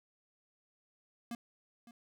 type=tone with echo; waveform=square; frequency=235 Hz; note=A#3; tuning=14 cents sharp; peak=-39 dBFS; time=1.31-1.35 s; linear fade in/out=2 ms; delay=560 ms; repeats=1; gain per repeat=-15 dB; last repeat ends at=1.91 s; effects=none